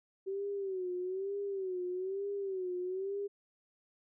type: tone with vibrato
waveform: sine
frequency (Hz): 380.6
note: F#4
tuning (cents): +49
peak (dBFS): -34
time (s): 0.26-3.28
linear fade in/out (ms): 20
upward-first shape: sine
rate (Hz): 1.1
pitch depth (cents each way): 100
effects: none